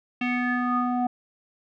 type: tone with low-pass filter sweep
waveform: square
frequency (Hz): 246.9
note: B3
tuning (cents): 0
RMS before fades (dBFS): -25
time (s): 0.21-1.07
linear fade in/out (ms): 5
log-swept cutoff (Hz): 2600 to 820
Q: 6.6
effects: none